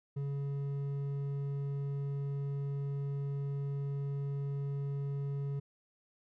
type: tone with hard clipping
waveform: triangle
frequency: 140.3 Hz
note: C#3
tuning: 21 cents sharp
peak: -35 dBFS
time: 0.16-5.6 s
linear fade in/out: 10 ms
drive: 9 dB
effects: none